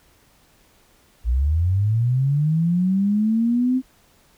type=linear sweep; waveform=sine; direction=up; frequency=55 to 261.6 Hz; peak=-16 dBFS; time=1.24-3.82 s; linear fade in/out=50 ms; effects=pink hiss -57 dBFS RMS until 4.37 s